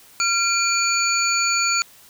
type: tone cluster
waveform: sine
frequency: 1380 / 2399 / 4484 / 6840 Hz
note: F6 / D7 / C#8 / A8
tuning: -21 / +36 / +19 / -50 cents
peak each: -23 dBFS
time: 0.2-1.82 s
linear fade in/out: 0 ms
effects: white hiss -49 dBFS RMS until 2.09 s